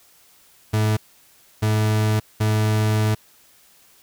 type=tone bursts at uneven times; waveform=40% pulse; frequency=107.7 Hz; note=A2; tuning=37 cents flat; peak=-16 dBFS; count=3; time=0.73-0.97 / 1.62-2.2 / 2.4-3.15 s; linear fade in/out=10 ms; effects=white hiss -54 dBFS RMS until 4.02 s